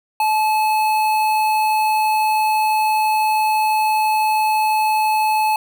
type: tone with notch filter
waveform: square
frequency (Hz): 863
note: A5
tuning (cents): -34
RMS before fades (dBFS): -17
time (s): 0.2-5.56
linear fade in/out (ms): 2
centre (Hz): 6500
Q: 0.93
effects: none

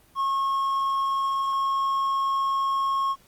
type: tone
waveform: triangle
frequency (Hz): 1088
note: C#6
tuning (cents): -33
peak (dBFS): -20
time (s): 0.15-3.16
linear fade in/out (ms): 50
effects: pink hiss -58 dBFS RMS until 3.27 s + Opus 24 kbps

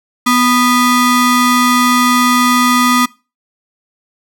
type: ring-modulated tone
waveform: 35% pulse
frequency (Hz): 741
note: F#5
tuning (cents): +2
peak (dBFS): -4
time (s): 0.26-3.06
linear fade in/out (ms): 10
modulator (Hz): 494
effects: noise-tail reverb RT60 0.3 s tail -22 dB re dry

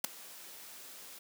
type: noise with ADSR envelope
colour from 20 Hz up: white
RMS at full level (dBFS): -27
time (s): 0.04-1.19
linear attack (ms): 4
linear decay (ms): 8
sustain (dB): -23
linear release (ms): 8
effects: high-pass 200 Hz 12 dB/octave

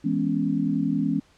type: chord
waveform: sine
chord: C# minor seventh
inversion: first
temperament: equal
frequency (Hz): 164.81 / 207.7 / 246.9 / 277.2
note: E3 / G#3 / B3 / C#4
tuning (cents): 0 / 0 / 0 / 0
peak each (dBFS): -28 / -27 / -28 / -25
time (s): 0.04-1.2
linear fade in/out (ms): 10
effects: pink hiss -59 dBFS RMS until 1.37 s + low-pass 7000 Hz 12 dB/octave

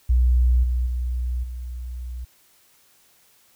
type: tone with level steps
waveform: sine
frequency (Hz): 61.5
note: B1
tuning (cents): -7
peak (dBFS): -14 / -19 / -22 / -29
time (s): 0.09-2.25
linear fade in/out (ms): 10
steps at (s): 0.63 / 0.86 / 1.43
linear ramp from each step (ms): 10
effects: white hiss -58 dBFS RMS until 3.55 s

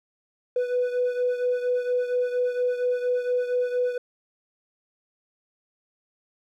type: beating tone pair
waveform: triangle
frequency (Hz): 493.9 / 498.2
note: B4 / B4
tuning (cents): 0 / +15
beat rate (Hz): 4.3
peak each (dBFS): -20 / -25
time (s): 0.56-3.98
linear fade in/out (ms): 5
effects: tanh soft clip ceiling -18 dBFS

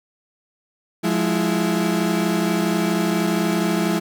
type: tone cluster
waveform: 35% pulse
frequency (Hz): 176.8 / 209.2 / 329.2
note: F3 / G#3 / E4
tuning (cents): +22 / +13 / -2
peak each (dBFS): -21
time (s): 1.03-4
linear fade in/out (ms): 20
effects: none

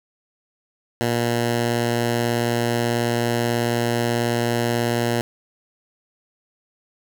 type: tone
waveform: 10% pulse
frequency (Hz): 118.4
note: A#2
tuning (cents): +27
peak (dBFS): -11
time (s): 1.01-5.21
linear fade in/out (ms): 0
effects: none

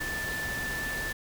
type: tone in noise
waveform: sine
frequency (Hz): 1760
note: A6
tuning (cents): 0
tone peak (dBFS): -32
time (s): 0-1.13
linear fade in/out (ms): 10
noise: pink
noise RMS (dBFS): -37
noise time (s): 0-1.13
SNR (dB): +2
effects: none

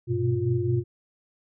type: tone cluster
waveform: sine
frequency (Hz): 99.4 / 121.7 / 126.2 / 352.6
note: G2 / B2 / B2 / F4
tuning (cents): +25 / -25 / +38 / +17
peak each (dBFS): -29 / -25 / -31 / -27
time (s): 0.07-0.84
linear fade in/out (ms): 50
effects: none

